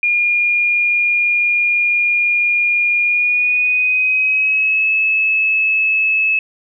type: tone with pitch glide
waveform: sine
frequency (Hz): 2422 to 2596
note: D#7 to E7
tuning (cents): -47 to -27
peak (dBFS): -12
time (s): 0.03-6.39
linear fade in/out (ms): 2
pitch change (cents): +120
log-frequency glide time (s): 3.03-4.9
effects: none